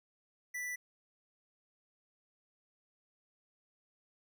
square tone, 1975.5 Hz, B6, in tune, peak -38 dBFS, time 0.54-0.76 s, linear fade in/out 10 ms, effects none

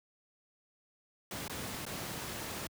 pink noise with dropouts, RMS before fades -40 dBFS, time 1.31-2.67 s, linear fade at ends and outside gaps 2 ms, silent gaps 1.48-1.496 / 1.853-1.864 s, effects high-pass 80 Hz 12 dB/octave

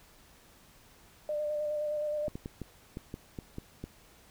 sine tone with vibrato, 599 Hz, D5, 34 cents sharp, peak -30 dBFS, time 1.29-2.28 s, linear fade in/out 2 ms, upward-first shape square, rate 9.6 Hz, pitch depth 16 cents each way
clicks, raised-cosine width 3 ms, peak -25 dBFS, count 9, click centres 2.282 / 2.355 / 2.459 / 2.617 / 2.971 / 3.141 / 3.388 / 3.584 / 3.84 s
effects pink hiss -59 dBFS RMS until 4.3 s

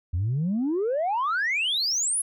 sine exponential sweep, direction up, 81 to 11000 Hz, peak -21 dBFS, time 0.13-2.22 s, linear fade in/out 10 ms, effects tanh soft clip ceiling -20 dBFS

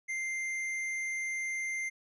triangle tone with hard clipping, 2093 Hz, C7, in tune, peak -34 dBFS, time 0.08-1.9 s, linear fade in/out 20 ms, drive 11 dB, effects none

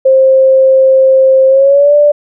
sine tone with pitch glide, 529 to 587 Hz, C5 to D5, +19 to -1 cents, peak -3 dBFS, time 0.05-2.12 s, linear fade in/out 10 ms, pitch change +180 cents, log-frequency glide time 1.48-1.95 s, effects none

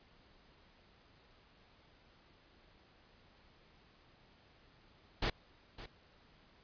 pink noise with echo, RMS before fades -33 dBFS, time 5.22-5.3 s, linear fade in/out 5 ms, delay 560 ms, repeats 1, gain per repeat -15 dB, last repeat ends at 5.86 s, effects pink hiss -65 dBFS RMS until 6.63 s + resampled to 11025 Hz

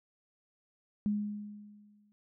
sine tone with exponential decay, 207.7 Hz, G#3, in tune, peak -26 dBFS, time 1.06-2.12 s, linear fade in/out 0 ms, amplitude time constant 230 ms, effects none

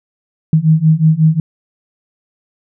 sine beating tone pair, 155.3 / 160.8 Hz, D#3 / E3, -3 / -43 cents, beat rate 5.5 Hz, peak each -11 / -10 dBFS, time 0.53-1.4 s, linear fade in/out 2 ms, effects none

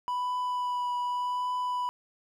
triangle tone with vibrato, 987.8 Hz, B5, in tune, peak -26 dBFS, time 0.08-1.89 s, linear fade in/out 0 ms, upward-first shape triangle, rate 0.85 Hz, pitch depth 15 cents each way, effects none

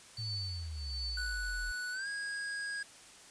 sine tone with tremolo, 4504 Hz, C#8, 27 cents sharp, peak -36 dBFS, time 0.17-1.5 s, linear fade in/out 2 ms, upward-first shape triangle, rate 1.4 Hz, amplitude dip 95%
sine exponential sweep, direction down, 113.5 to 39.25 Hz, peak -38 dBFS, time 0.18-1.72 s, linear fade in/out 10 ms
square tone with pitch glide, 1480 to 1642.2 Hz, F#6 to G#6, 0 to -20 cents, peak -37 dBFS, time 1.17-2.83 s, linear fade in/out 5 ms, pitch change +180 cents, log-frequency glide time 1.92-2.08 s
effects white hiss -55 dBFS RMS until 3.3 s + resampled to 22050 Hz

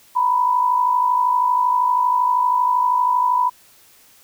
sine tone pair together, 941 / 993.7 Hz, A#5 / B5, +16 / +10 cents, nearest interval minor second, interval 94 cents, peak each -22 / -15 dBFS, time 0.15-3.5 s, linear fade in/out 20 ms, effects white hiss -51 dBFS RMS until 4.23 s

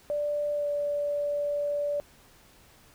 sine tone with pitch glide, 587.3 to 580.9 Hz, D5 to D5, 0 to -19 cents, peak -26 dBFS, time 0.1-2 s, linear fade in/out 0 ms, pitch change -19 cents, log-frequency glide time 0.54-0.67 s, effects pink hiss -57 dBFS RMS until 2.94 s

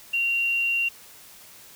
sine tone, 2760 Hz, F7, 21 cents flat, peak -21 dBFS, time 0.13-0.89 s, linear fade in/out 10 ms, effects white hiss -48 dBFS RMS until 1.75 s

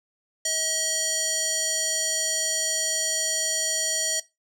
square tone with band-pass filter, 638 Hz, D#5, 43 cents sharp, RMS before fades -25 dBFS, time 0.45-4.2 s, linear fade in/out 5 ms, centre 6500 Hz, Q 2.9, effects noise-tail reverb RT60 0.2 s tail -18 dB re dry

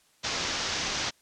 white low-pass noise, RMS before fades -31 dBFS, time 0.23-1.11 s, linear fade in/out 20 ms, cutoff 6400 Hz, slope 48 dB/octave, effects white hiss -64 dBFS RMS until 1.21 s + low-pass 10000 Hz 12 dB/octave

